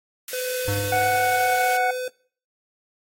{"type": "high-pass noise", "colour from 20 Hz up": "white", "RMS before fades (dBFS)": -33, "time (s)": [0.28, 1.77], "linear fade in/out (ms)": 2, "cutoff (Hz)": 1500, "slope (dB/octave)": 24}
{"type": "tone", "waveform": "square", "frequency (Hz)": 505, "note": "B4", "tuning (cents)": 39, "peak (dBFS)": -27, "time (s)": [0.33, 2.08], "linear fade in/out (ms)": 2}
{"type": "tone with exponential decay", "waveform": "square", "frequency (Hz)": 101.4, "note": "G#2", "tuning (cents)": -41, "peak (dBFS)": -23, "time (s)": [0.68, 1.74], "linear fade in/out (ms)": 0, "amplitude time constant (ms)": 230}
{"type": "harmonic tone", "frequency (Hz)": 740, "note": "F#5", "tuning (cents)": 0, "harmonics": [1, 2, 3], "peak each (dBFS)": [-20, -26, -30], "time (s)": [0.92, 1.91], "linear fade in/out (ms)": 5}
{"effects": ["noise-tail reverb RT60 0.5 s tail -24 dB re dry", "AAC 48 kbps"]}